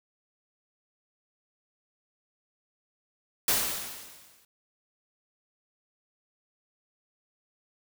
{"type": "noise with exponential decay", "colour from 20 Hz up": "white", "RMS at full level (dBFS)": -23, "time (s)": [3.48, 4.45], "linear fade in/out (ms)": 2, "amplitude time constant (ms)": 210, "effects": []}